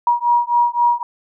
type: beating tone pair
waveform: sine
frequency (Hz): 954 / 957.8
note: A#5 / A#5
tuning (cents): +40 / +47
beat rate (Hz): 3.8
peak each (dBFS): -16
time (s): 0.07-1.03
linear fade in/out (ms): 2
effects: none

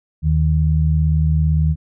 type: tone pair together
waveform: sine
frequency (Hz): 77.78 / 155.56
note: D#2 / D#3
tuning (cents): 0 / 0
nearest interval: octave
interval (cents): 1200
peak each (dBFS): -15 / -16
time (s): 0.22-1.76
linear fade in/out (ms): 50
effects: none

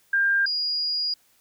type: tone pair in turn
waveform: sine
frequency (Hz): 1598 / 4871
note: G6 / D#8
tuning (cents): +33 / -38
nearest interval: octave + perfect fifth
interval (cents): 1929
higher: second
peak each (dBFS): -18 / -23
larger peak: first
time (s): 0.13-0.46 / 0.46-1.14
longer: second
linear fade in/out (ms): 5
effects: white hiss -62 dBFS RMS until 1.4 s

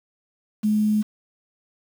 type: tone with quantisation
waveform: sine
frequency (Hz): 212.4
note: G#3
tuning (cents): +39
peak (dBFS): -17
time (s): 0.63-1.03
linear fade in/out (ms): 20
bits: 7
effects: none

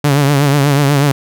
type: tone with vibrato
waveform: sawtooth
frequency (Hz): 142.1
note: C#3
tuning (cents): +43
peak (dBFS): -5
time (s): 0.04-1.12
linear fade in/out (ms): 5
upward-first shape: triangle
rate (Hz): 8.2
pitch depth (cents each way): 85
effects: none

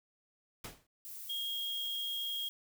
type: noise with exponential decay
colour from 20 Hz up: pink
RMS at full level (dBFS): -40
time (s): 0.64-0.87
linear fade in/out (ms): 5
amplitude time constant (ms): 50
type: noise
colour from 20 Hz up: violet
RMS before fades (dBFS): -46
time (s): 1.05-2.49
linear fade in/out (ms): 0
type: tone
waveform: sine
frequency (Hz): 3261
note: G#7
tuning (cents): -32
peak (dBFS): -35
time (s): 1.29-2.49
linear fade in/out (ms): 10
effects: none

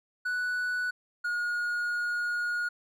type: tone pair in turn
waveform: triangle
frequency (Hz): 1480 / 1438.7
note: F#6 / F#6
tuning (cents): 0 / -49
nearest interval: unison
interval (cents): 49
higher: first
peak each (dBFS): -26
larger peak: neither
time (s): 0.25-0.91 / 1.24-2.69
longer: second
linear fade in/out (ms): 10
effects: none

